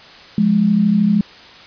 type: tone pair together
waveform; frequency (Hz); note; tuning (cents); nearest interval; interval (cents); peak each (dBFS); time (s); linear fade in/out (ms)
sine; 177.05 / 210; F3 / G#3; +24 / +19; minor third; 295; -17 / -12; 0.38-1.21; 2
effects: white hiss -40 dBFS RMS until 1.66 s + resampled to 11025 Hz